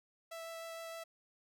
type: tone with vibrato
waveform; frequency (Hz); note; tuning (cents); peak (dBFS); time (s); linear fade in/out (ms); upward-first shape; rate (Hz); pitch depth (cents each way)
sawtooth; 659.3; E5; 0; -40; 0.31-1.04; 10; triangle; 6.5; 9
effects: none